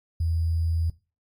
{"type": "tone with sample-and-hold", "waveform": "sine", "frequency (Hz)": 82.41, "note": "E2", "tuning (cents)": 0, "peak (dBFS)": -22, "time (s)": [0.2, 0.9], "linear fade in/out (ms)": 5, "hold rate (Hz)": 4900, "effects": ["noise-tail reverb RT60 0.3 s tail -19 dB re dry", "AAC 48 kbps"]}